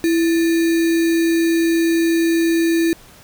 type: tone with sample-and-hold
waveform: sine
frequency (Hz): 331.5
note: E4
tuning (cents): +10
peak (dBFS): -13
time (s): 0.04-2.93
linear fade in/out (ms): 0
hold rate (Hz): 2100
effects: pink hiss -45 dBFS RMS until 3.23 s